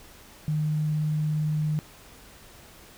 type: tone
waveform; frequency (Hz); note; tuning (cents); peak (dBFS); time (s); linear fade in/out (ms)
sine; 152.9; D#3; -30; -23; 0.48-1.79; 0
effects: pink hiss -50 dBFS RMS until 2.97 s